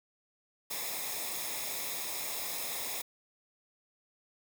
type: noise with comb filter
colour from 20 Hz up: white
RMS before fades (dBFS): -37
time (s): 0.7-3.02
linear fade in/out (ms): 10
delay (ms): 0.67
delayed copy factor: -0.65
effects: none